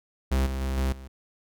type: tone with level steps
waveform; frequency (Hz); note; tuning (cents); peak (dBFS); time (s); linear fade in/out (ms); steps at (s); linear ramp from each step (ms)
45% pulse; 66.2; C2; +21; -21 / -28 / -26 / -23 / -40; 0.31-1.08; 10; 0.46 / 0.61 / 0.77 / 0.92; 5
effects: none